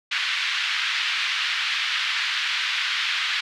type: band-pass noise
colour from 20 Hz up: white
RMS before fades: -25 dBFS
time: 0.11-3.41 s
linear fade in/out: 10 ms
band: 1400 to 3700 Hz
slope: 24 dB/octave
effects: none